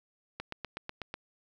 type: click train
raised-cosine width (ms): 0.3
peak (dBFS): -21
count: 7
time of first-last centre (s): 0.4-1.141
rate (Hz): 8.1
effects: 10-bit